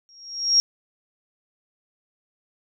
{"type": "tone with exponential growth", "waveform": "sine", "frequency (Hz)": 5588, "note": "F8", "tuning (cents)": 0, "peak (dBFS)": -11, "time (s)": [0.09, 0.6], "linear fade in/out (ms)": 0, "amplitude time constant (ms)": 110, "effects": []}